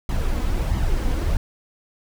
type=noise with flanger; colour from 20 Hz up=brown; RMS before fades=-21 dBFS; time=0.09-1.37 s; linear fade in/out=2 ms; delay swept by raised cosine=0.97 to 3.97 ms; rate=1.5 Hz; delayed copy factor=+0.5; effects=none